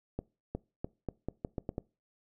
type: accelerating click train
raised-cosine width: 2 ms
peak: -21 dBFS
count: 9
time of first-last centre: 0.19-1.781 s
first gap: 360 ms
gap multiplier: 0.82
effects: noise-tail reverb RT60 0.3 s tail -23 dB re dry